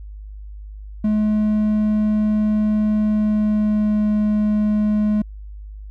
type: tone with pitch glide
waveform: triangle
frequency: 212.9 to 211.1 Hz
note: G#3 to G#3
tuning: +43 to +29 cents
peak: -13 dBFS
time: 1.04-5.22 s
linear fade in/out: 5 ms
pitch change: -14 cents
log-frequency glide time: 3.03-4.07 s
effects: added 51 Hz sine -32 dBFS peak until 5.9 s